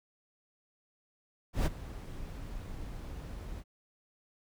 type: noise with ADSR envelope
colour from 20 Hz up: brown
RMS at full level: -24 dBFS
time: 1.53-3.64 s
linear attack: 130 ms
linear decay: 25 ms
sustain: -18 dB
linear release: 48 ms
effects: none